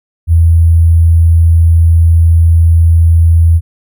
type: tone with sample-and-hold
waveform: sine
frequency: 82.9 Hz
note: E2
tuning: 10 cents sharp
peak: -3 dBFS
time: 0.27-3.61 s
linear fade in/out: 50 ms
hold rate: 11025 Hz
effects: none